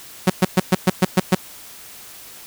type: tone bursts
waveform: sawtooth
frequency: 185 Hz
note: F#3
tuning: in tune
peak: -7 dBFS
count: 8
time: 0.27-1.35 s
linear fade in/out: 5 ms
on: 30 ms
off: 120 ms
effects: white hiss -40 dBFS RMS until 2.46 s

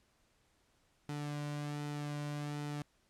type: tone with flanger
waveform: sawtooth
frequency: 146.83 Hz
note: D3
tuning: in tune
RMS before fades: -40 dBFS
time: 1.09-2.82 s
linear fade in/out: 0 ms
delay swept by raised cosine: 1.8 to 2.39 ms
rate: 1.3 Hz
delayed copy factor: -0.5
effects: pink hiss -73 dBFS RMS until 3.09 s + low-pass 10000 Hz 12 dB/octave

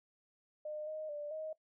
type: tone with pitch steps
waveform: sine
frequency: 607 / 621 / 589 / 627 Hz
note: D#5 / D#5 / D5 / D#5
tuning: -43 / -3 / +5 / +13 cents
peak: -39 dBFS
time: 0.65-1.53 s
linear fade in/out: 5 ms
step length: 220 ms
effects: noise-tail reverb RT60 0.1 s tail -19 dB re dry

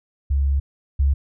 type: tone pair in turn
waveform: sine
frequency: 69.3 / 69.3 Hz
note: C#2 / C#2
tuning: 0 / 0 cents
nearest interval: unison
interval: 0 cents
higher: neither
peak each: -16 / -14 dBFS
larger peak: second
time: 0.3-0.6 / 0.99-1.14 s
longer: first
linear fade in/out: 10 ms
effects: none

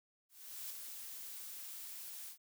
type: noise with ADSR envelope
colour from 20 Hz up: blue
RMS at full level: -44 dBFS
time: 0.29-2.38 s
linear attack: 410 ms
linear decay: 10 ms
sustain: -4 dB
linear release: 97 ms
effects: none

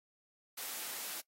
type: high-pass noise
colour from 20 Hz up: white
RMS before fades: -42 dBFS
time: 0.57-1.21 s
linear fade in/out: 10 ms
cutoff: 310 Hz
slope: 12 dB/octave
effects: noise-tail reverb RT60 0.1 s tail -21 dB re dry + AAC 48 kbps

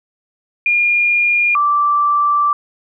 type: tone pair in turn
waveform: sine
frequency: 2418 / 1169.2 Hz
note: D7 / D6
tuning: +50 / -8 cents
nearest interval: octave + minor second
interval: 1258 cents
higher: first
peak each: -11 / -11 dBFS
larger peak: neither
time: 0.66-1.55 / 1.55-2.53 s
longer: second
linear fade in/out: 2 ms
effects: none

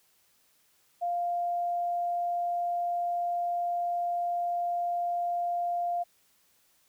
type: tone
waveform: sine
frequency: 698.5 Hz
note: F5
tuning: in tune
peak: -27 dBFS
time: 1.01-6.04 s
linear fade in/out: 20 ms
effects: white hiss -67 dBFS RMS until 6.88 s

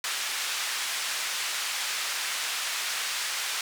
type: band-pass noise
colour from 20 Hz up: pink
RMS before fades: -31 dBFS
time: 0.04-3.61 s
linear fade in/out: 2 ms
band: 1600 to 9100 Hz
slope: 12 dB/octave
effects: none

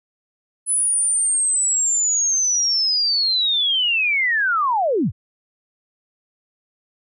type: linear sweep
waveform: sine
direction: down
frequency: 10110 to 60.1 Hz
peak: -16 dBFS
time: 0.66-5.12 s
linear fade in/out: 50 ms
effects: none

